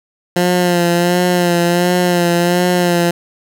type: tone with vibrato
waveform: 15% pulse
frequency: 175.8 Hz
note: F3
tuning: 12 cents sharp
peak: -5 dBFS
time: 0.36-3.11 s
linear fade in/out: 5 ms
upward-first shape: sine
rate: 1.4 Hz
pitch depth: 36 cents each way
effects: none